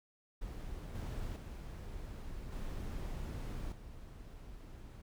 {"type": "noise with level steps", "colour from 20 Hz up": "brown", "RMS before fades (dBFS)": [-44, -40, -45, -41, -50], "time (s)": [0.41, 5.02], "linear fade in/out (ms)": 10, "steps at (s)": [0.95, 1.36, 2.52, 3.72], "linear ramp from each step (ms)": 2, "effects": []}